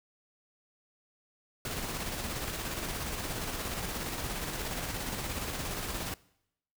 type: noise with tremolo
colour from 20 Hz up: pink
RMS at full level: -35 dBFS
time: 1.65-6.14 s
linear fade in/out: 2 ms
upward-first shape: square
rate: 17 Hz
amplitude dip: 30%
effects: noise-tail reverb RT60 0.8 s tail -22 dB re dry

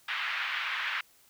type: band-pass noise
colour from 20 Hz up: pink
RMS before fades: -33 dBFS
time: 0.08-1.01 s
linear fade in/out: 5 ms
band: 1300 to 3000 Hz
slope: 24 dB/octave
effects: white hiss -62 dBFS RMS until 1.29 s

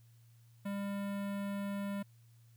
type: tone with notch filter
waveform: square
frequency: 200 Hz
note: G3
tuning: 35 cents sharp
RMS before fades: -38 dBFS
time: 0.65-2.03 s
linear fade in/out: 10 ms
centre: 5800 Hz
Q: 0.58
effects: added 116 Hz sine -59 dBFS peak until 2.56 s + white hiss -73 dBFS RMS until 2.56 s

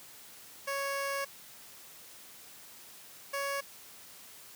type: tone pair in turn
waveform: 15% pulse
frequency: 554.4 / 557.5 Hz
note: C#5 / C#5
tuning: 0 / +10 cents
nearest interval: unison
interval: 10 cents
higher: second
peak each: -26 dBFS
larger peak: neither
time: 0.67-1.25 / 3.33-3.61 s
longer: first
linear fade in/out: 10 ms
effects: white hiss -52 dBFS RMS until 4.55 s + high-pass 80 Hz 12 dB/octave

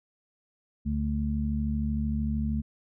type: harmonic tone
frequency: 73.1 Hz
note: D2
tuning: 7 cents flat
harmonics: 1 / 2 / 3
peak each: -29 / -34 / -29 dBFS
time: 0.85-2.62 s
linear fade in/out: 20 ms
effects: none

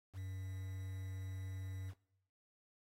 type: tone with quantisation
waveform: triangle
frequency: 94.7 Hz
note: F#2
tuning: 41 cents sharp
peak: -40 dBFS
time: 0.13-1.94 s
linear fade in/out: 50 ms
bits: 10
effects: noise-tail reverb RT60 0.8 s tail -22 dB re dry + AAC 48 kbps

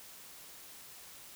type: silence
effects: white hiss -52 dBFS RMS until 1.35 s

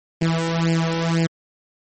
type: tone with flanger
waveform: sawtooth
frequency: 165.2 Hz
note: E3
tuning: 4 cents sharp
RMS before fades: -20 dBFS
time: 0.21-1.27 s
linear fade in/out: 10 ms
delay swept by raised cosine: 0.39 to 2.19 ms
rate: 2 Hz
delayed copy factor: +0.95
effects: MP3 32 kbps

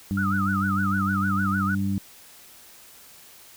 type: harmonic tone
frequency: 98 Hz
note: G2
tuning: in tune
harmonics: 1 / 2 / 3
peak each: -28 / -24 / -34 dBFS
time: 0.11-1.98 s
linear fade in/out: 0 ms
type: tone with vibrato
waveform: sine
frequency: 1348 Hz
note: E6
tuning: 38 cents sharp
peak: -25 dBFS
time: 0.17-1.75 s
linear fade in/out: 5 ms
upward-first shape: sine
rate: 6.6 Hz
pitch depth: 180 cents each way
effects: white hiss -49 dBFS RMS until 3.56 s

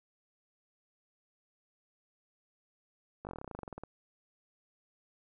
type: slowing click train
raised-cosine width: 1 ms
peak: -28 dBFS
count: 18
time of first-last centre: 3.25-3.836 s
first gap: 19 ms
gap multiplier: 1.07
effects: none

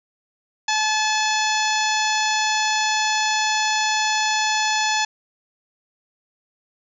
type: harmonic tone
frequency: 862 Hz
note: A5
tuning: 36 cents flat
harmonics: 1 / 2 / 3 / 4 / 5 / 6 / 7 / 8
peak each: -22 / -25 / -27 / -28 / -29 / -30 / -30 / -31 dBFS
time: 0.68-5.05 s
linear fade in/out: 5 ms
effects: none

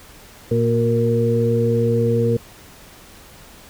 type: harmonic tone with a mistuned harmonic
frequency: 116.54 Hz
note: A#2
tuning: in tune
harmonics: 1 / 2 / 3 / 4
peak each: -19 / -22 / -28 / -18 dBFS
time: 0.51-2.37 s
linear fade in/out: 5 ms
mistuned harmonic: 3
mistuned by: +49 cents
effects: pink hiss -44 dBFS RMS until 3.69 s

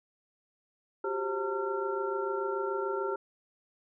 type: tone cluster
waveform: sine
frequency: 367.4 / 394.2 / 533 / 907 / 1368 Hz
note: F#4 / G4 / C5 / A#5 / F6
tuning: -12 / +10 / +32 / -48 / -36 cents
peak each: -40 / -32 / -38 / -38 / -37 dBFS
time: 1.04-3.16 s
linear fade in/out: 5 ms
effects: none

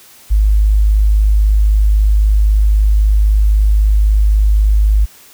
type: tone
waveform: sine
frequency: 51.9 Hz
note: G#1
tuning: in tune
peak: -7 dBFS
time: 0.3-5.06 s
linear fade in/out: 20 ms
effects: white hiss -42 dBFS RMS until 5.33 s

